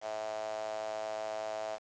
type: tone with high-pass filter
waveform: sawtooth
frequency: 108.2 Hz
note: A2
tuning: 29 cents flat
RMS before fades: -38 dBFS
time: 0.01-1.79 s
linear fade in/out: 50 ms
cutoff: 660 Hz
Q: 7.2
effects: resampled to 16000 Hz + 9-bit